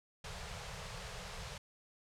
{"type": "band-stop noise", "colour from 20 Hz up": "pink", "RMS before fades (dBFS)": -45, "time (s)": [0.24, 1.58], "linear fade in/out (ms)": 5, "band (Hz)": [190, 410], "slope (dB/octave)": 96, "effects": ["low-pass 7000 Hz 12 dB/octave"]}